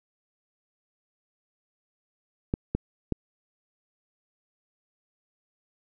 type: clicks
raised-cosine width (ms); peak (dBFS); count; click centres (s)
3; -12; 3; 2.539 / 2.75 / 3.123
effects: none